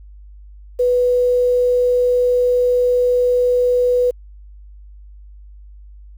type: tone with quantisation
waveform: sine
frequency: 493.9 Hz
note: B4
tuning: in tune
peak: -12 dBFS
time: 0.79-4.11 s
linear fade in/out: 10 ms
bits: 7
effects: added 50 Hz sine -37 dBFS peak until 6.17 s